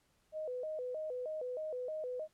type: tone with vibrato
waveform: sine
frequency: 558 Hz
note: C#5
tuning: 11 cents sharp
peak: -37 dBFS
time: 0.32-2.28 s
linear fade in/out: 50 ms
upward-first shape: square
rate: 3.2 Hz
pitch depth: 190 cents each way
effects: pink hiss -74 dBFS RMS until 2.33 s + low-pass 12000 Hz 12 dB/octave